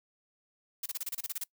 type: noise bursts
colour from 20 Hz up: blue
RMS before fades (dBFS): -35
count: 11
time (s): 0.83-1.439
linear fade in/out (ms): 5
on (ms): 29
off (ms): 29
effects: noise-tail reverb RT60 0.1 s tail -23 dB re dry